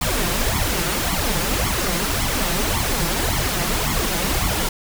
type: noise with flanger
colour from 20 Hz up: pink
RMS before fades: -21 dBFS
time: 0.01-4.69 s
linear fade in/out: 5 ms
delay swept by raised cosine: 0.91 to 5.91 ms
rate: 1.8 Hz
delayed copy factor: +0.8
effects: none